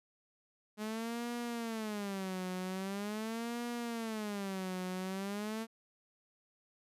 sawtooth tone with vibrato, 209.5 Hz, G#3, 15 cents sharp, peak -33 dBFS, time 0.77-5.67 s, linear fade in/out 50 ms, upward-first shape sine, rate 0.43 Hz, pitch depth 230 cents each way, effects resampled to 32000 Hz

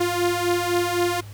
sawtooth beating tone pair, 348.4 / 352.3 Hz, F4 / F4, -4 / +15 cents, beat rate 3.9 Hz, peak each -21 / -18 dBFS, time 0-1.21 s, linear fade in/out 10 ms, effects added 103 Hz sine -36 dBFS peak until 1.33 s + pink hiss -48 dBFS RMS until 1.33 s

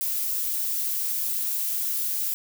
violet noise, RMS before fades -27 dBFS, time 0.01-2.34 s, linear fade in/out 0 ms, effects none

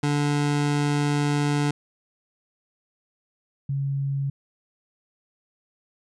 25% pulse / sine tone pair in turn, 145.7 / 138.43 Hz, D3 / C#3, -13 / -2 cents, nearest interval minor second, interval 89 cents, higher first, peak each -17 / -23 dBFS, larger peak first, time 0.03-1.71 / 3.69-4.3 s, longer first, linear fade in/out 5 ms, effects resampled to 22050 Hz

